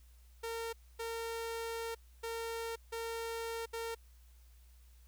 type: tone bursts at uneven times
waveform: sawtooth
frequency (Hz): 458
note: A#4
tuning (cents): -31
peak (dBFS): -34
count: 5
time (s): 0.43-0.73 / 0.99-1.95 / 2.23-2.76 / 2.92-3.66 / 3.73-3.95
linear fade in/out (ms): 10
effects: added 60 Hz sine -57 dBFS peak until 5.07 s + white hiss -70 dBFS RMS until 5.07 s